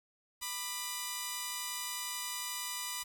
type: tone pair together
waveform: 5% pulse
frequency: 987.8 / 1195.6 Hz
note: B5 / D6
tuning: 0 / +31 cents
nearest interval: minor third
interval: 331 cents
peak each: -26 / -30 dBFS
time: 0.41-3.04 s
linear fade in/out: 20 ms
effects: 9-bit